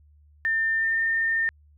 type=tone with pitch glide; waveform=sine; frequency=1800 to 1813.6 Hz; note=A6 to A#6; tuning=+39 to -48 cents; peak=-21 dBFS; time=0.45-1.49 s; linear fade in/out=0 ms; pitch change=+13 cents; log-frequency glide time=0.75-1.05 s; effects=added 74 Hz sine -53 dBFS peak until 1.77 s